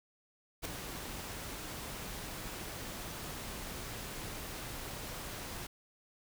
pink noise with ADSR envelope, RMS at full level -36 dBFS, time 0.62-5.67 s, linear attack 32 ms, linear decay 7 ms, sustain -7 dB, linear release 7 ms, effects none

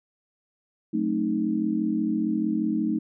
sine chord, F# diminished seventh, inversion none, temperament equal with one note detuned, 185 / 220 / 266.2 / 311.1 Hz, F#3 / A3 / C4 / Eb4, 0 / 0 / +30 / 0 cents, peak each -32 / -26 / -32 / -26 dBFS, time 0.93-2.99 s, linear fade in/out 10 ms, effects none

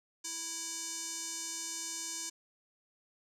square tone with band-pass filter, 329.6 Hz, E4, in tune, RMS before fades -40 dBFS, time 0.24-2.3 s, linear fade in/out 10 ms, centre 6800 Hz, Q 3.5, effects none

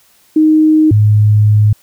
sine tone pair in turn, 311.1 / 105.63 Hz, D#4 / G#2, 0 / +30 cents, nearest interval octave + perfect fifth, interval 1870 cents, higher first, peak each -5 dBFS, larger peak neither, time 0.36-0.91 / 0.91-1.73 s, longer second, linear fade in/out 5 ms, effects white hiss -50 dBFS RMS until 1.82 s

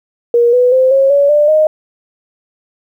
sine tone with pitch steps, 474.2 / 495.8 / 518.3 / 541.9 / 566.5 / 592.3 / 619.2 Hz, A#4 / B4 / C5 / C#5 / C#5 / D5 / D#5, +30 / +7 / -16 / -39 / +37 / +15 / -9 cents, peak -6 dBFS, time 0.34-1.67 s, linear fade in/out 2 ms, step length 190 ms, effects 8-bit

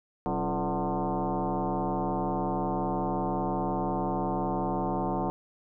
sine tone with frequency modulation, 277.2 Hz, C#4, in tune, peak -26 dBFS, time 0.26-5.3 s, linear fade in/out 0 ms, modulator 155 Hz, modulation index 4.5, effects none

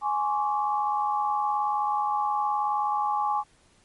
sine tone cluster, 835 / 1071 / 1150 Hz, G#5 / C6 / D6, +9 / +40 / -37 cents, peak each -25 / -31 / -29 dBFS, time 0.01-3.44 s, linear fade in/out 50 ms, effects pink hiss -61 dBFS RMS until 3.84 s + MP3 48 kbps

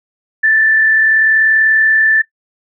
sine tone with frequency modulation, 1762 Hz, A6, 2 cents sharp, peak -8 dBFS, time 0.43-2.22 s, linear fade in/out 10 ms, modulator 40.5 Hz, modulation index 0.49, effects noise-tail reverb RT60 0.1 s tail -17 dB re dry

